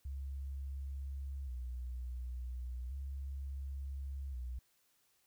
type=tone with vibrato; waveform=sine; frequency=65 Hz; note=C2; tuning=11 cents flat; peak=-39 dBFS; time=0.05-4.59 s; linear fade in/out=5 ms; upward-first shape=square; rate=0.35 Hz; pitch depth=85 cents each way; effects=white hiss -74 dBFS RMS until 5.26 s